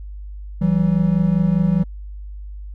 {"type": "tone pair together", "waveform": "triangle", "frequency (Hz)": [164.81, 189.79], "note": ["E3", "F#3"], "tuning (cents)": [0, 44], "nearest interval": "major second", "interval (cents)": 244, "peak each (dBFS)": -15, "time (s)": [0.61, 1.84], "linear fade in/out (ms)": 10, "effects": ["added 50 Hz sine -30 dBFS peak until 2.74 s"]}